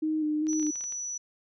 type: tone with vibrato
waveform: sine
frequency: 307.6 Hz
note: D#4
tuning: 20 cents flat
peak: -25 dBFS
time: 0.02-0.71 s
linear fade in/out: 10 ms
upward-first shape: square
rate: 2.5 Hz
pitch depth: 23 cents each way
type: clicks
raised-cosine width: 0.2 ms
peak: -31 dBFS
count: 9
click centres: 0.469 / 0.531 / 0.597 / 0.628 / 0.667 / 0.757 / 0.809 / 0.84 / 0.923 s
type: tone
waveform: sine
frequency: 5920 Hz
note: F#8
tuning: in tune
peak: -32 dBFS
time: 0.48-1.18 s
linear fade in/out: 10 ms
effects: none